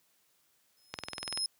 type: tone with exponential growth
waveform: 35% pulse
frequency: 5150 Hz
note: E8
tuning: 41 cents flat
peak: -26 dBFS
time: 0.77-1.46 s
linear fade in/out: 2 ms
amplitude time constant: 150 ms
type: click train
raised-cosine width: 0.2 ms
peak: -18 dBFS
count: 10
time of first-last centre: 0.94-1.375 s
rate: 20.7 Hz
effects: white hiss -71 dBFS RMS until 1.59 s + high-pass 60 Hz 12 dB/octave